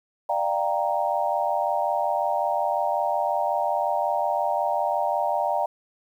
sine chord, G minor seventh, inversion second, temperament equal with one note detuned, 594.8 / 698.5 / 784 / 932.3 Hz, D5 / F5 / G5 / Bb5, +22 / 0 / 0 / 0 cents, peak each -27 dBFS, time 0.29-5.66 s, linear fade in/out 5 ms, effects 9-bit

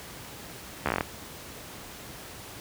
slowing click train, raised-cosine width 0.5 ms, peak -10 dBFS, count 9, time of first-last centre 0.86-1.009 s, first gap 13 ms, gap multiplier 1.1, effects pink hiss -43 dBFS RMS until 2.6 s + high-pass 60 Hz 12 dB/octave

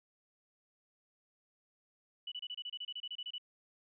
sine tone bursts, 2960 Hz, F#7, in tune, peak -39 dBFS, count 15, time 2.27-3.382 s, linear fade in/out 5 ms, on 48 ms, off 28 ms, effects none

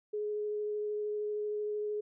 sine tone with vibrato, 420 Hz, G#4, 19 cents sharp, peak -32 dBFS, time 0.13-2.01 s, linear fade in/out 10 ms, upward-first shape sine, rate 13 Hz, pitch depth 9 cents each way, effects none

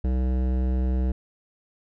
sine tone with hard clipping, 63.6 Hz, C2, 48 cents flat, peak -23 dBFS, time 0.04-1.12 s, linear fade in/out 5 ms, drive 15 dB, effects none

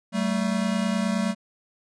square tone pair together, 191.87 / 221.5 Hz, G3 / A3, -37 / +12 cents, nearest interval major second, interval 249 cents, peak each -26 dBFS, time 0.12-1.35 s, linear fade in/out 50 ms, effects resampled to 22050 Hz

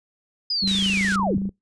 sine linear sweep, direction down, 5030 to 77.78 Hz, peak -21 dBFS, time 0.5-1.38 s, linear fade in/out 5 ms
sine tone, 195.3 Hz, G3, 6 cents flat, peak -23 dBFS, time 0.62-1.49 s, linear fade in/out 10 ms
click train, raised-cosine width 3 ms, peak -23 dBFS, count 24, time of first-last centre 0.64-1.492 s, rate 27 Hz
pink band-pass noise, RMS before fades -33 dBFS, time 0.67-1.16 s, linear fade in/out 5 ms, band 2600 to 7900 Hz, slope 12 dB/octave
effects noise-tail reverb RT60 0.2 s tail -26 dB re dry + resampled to 22050 Hz

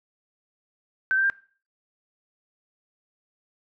sine tone with pitch steps, 1541 / 1566.1 / 1591.7 Hz, G6 / G6 / G6, -30 / -2 / +26 cents, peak -19 dBFS, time 1.11-1.299 s, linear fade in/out 0 ms, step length 63 ms, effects noise-tail reverb RT60 0.4 s tail -20 dB re dry

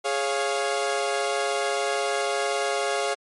sawtooth chord, Db major, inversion second, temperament equal with one note detuned, 415.3 / 552.4 / 698.5 Hz, Ab4 / Db5 / F5, 0 / -6 / 0 cents, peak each -24 dBFS, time 0.04-3.15 s, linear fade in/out 20 ms, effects MP3 48 kbps

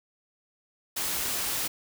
white noise, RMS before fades -30 dBFS, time 0.96-1.68 s, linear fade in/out 10 ms, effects none

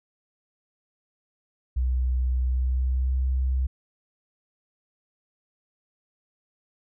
sine tone with pitch glide, 63 to 64.77 Hz, B1 to C2, +35 to -17 cents, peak -21 dBFS, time 1.76-3.67 s, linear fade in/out 10 ms, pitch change +48 cents, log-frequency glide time 2.43-3.16 s, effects none

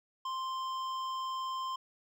triangle tone with hard clipping, 1046.5 Hz, C6, in tune, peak -36 dBFS, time 0.25-1.76 s, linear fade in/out 5 ms, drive 14 dB, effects none

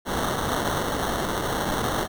white noise with sample-and-hold, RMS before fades -26 dBFS, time 0.05-2.08 s, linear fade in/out 50 ms, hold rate 2450 Hz, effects none

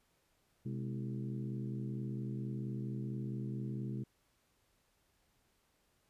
harmonic tone with a mistuned harmonic, 64.4 Hz, C2, 27 cents flat, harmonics 2 / 3 / 4 / 5 / 6 / 7, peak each -39 / -42 / -52 / -48 / -53 / -60 dBFS, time 0.65-4.04 s, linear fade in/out 10 ms, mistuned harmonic 3, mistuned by +120 cents, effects pink hiss -75 dBFS RMS until 6.09 s + resampled to 32000 Hz

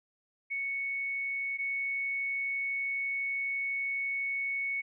sine tone pair in turn, 2217 / 2217 Hz, C#7 / C#7, 0 / 0 cents, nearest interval unison, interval 0 cents, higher neither, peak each -31 / -30 dBFS, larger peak second, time 0.5-1.58 / 1.58-4.82 s, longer second, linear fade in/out 20 ms, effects none

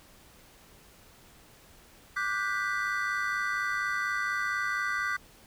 triangle chord, G major seventh, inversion second, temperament equal with one note detuned, 1174.7 / 1463.8 / 1568 / 1975.5 Hz, D6 / F#6 / G6 / B6, 0 / -19 / 0 / 0 cents, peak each -32 dBFS, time 2.16-5.17 s, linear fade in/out 10 ms, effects pink hiss -56 dBFS RMS until 5.46 s

